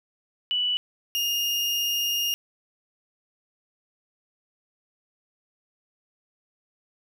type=tone pair in turn; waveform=sine / 35% pulse; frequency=2960 / 2834 Hz; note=F#7 / F7; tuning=0 / +25 cents; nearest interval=minor second; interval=75 cents; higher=first; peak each=-22 dBFS; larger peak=neither; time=0.51-0.77 / 1.15-2.34 s; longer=second; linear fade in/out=0 ms; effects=none